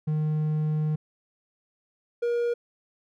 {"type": "tone pair in turn", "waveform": "triangle", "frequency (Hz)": [153.6, 475.1], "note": ["D#3", "A#4"], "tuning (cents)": [-22, 33], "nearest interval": "octave + minor sixth", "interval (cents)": 1955, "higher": "second", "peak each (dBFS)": -21, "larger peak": "neither", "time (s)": [[0.07, 0.96], [2.22, 2.54]], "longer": "first", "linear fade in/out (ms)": 10, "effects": []}